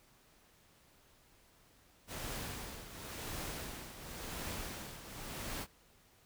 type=noise with tremolo; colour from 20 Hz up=pink; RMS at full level=-41 dBFS; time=2.07-5.67 s; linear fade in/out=50 ms; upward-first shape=triangle; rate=0.93 Hz; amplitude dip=70%; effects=pink hiss -66 dBFS RMS until 6.25 s